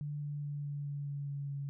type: tone with pitch steps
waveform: sine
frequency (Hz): 146.83 / 145.9 / 144.98 / 144.06 / 143.15 / 142.24 / 141.34 / 140.44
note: D3 / D3 / D3 / D3 / D3 / C#3 / C#3 / C#3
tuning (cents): 0 / -11 / -22 / -33 / -44 / +45 / +34 / +23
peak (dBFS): -36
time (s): 0.01-1.69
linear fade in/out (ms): 0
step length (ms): 210
effects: none